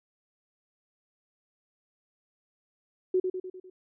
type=tone with echo; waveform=sine; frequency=370 Hz; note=F#4; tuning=in tune; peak=-21 dBFS; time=3.14-3.2 s; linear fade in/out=5 ms; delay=100 ms; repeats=5; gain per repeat=-5 dB; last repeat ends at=3.7 s; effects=none